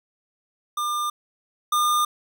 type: tone pair in turn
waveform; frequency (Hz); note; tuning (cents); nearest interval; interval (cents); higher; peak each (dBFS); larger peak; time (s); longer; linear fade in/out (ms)
square; 1200 / 1209; D6 / D6; +37 / +50; unison; 13; second; -24 / -19; second; 0.77-1.1 / 1.72-2.05; neither; 5
effects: none